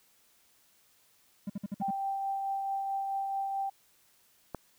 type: tone bursts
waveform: triangle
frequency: 201.1 Hz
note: G3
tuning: 44 cents sharp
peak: -30 dBFS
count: 6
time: 1.47-1.908 s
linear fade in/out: 5 ms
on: 28 ms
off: 54 ms
type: tone with tremolo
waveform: sine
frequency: 784 Hz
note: G5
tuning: in tune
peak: -29 dBFS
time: 1.81-3.7 s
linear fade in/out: 10 ms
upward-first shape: triangle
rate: 4.6 Hz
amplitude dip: 30%
type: click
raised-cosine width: 1 ms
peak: -21 dBFS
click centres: 4.547 s
effects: white hiss -66 dBFS RMS until 4.78 s